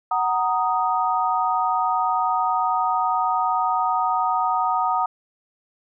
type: chord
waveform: sine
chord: D# minor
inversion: first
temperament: equal with one note detuned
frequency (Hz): 745.1 / 932.3 / 1244.5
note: F#5 / A#5 / D#6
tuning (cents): +12 / 0 / 0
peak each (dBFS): -23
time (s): 0.11-5.06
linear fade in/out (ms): 5
effects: none